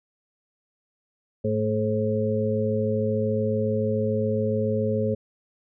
harmonic tone with a mistuned harmonic, 107.1 Hz, A2, 46 cents flat, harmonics 1 / 2 / 4 / 5, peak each -27 / -27 / -27 / -27 dBFS, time 1.44-5.15 s, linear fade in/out 10 ms, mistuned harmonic 2, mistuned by +54 cents, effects none

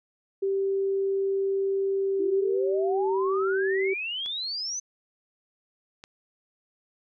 sine tone with pitch glide, 390.4 to 385.5 Hz, G4 to G4, -7 to -29 cents, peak -23 dBFS, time 0.42-3.94 s, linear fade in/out 10 ms, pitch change -22 cents, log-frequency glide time 1.96-3.17 s
sine exponential sweep, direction up, 319.4 to 6230 Hz, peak -29 dBFS, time 2.19-4.8 s, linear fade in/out 10 ms
clicks, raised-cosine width 0.2 ms, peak -26 dBFS, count 2, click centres 4.261 / 6.039 s
effects none

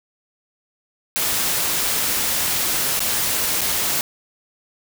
white noise with dropouts, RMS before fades -21 dBFS, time 1.16-4.01 s, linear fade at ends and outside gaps 0 ms, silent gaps 2.993-3.004 / 3.609-3.615 s, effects none

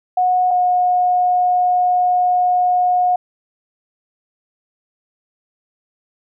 sine tone pair in turn, 730 / 722.9 Hz, F#5 / F#5, -24 / -40 cents, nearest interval unison, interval 16 cents, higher first, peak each -12 dBFS, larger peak neither, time 0.17-0.51 / 0.51-3.16 s, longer second, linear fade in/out 5 ms, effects none

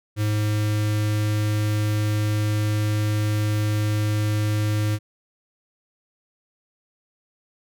square tone with notch filter, 105.9 Hz, G#2, 34 cents sharp, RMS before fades -22 dBFS, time 0.16-4.99 s, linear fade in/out 50 ms, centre 820 Hz, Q 1.3, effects none

